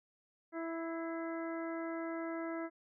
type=harmonic tone with a mistuned harmonic; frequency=329.6 Hz; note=E4; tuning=in tune; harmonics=1 / 2 / 3 / 4 / 5 / 6; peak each=-39 / -43 / -50 / -48 / -51 / -52 dBFS; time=0.52-2.7 s; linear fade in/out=50 ms; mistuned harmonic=6; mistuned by=+46 cents; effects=none